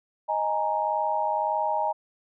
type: chord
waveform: sine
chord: D# suspended fourth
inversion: none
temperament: equal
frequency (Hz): 622.3 / 830.6 / 932.3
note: D#5 / G#5 / A#5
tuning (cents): 0 / 0 / 0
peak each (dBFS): -29 / -27 / -27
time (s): 0.28-1.93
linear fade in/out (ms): 20
effects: none